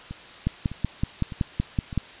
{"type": "two click trains", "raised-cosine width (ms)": 5, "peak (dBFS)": [-22, -10], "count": [4, 9], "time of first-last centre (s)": [[0.11, 1.928], [0.47, 1.977]], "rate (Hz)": [1.65, 5.31], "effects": ["white hiss -44 dBFS RMS until 2.2 s", "resampled to 8000 Hz"]}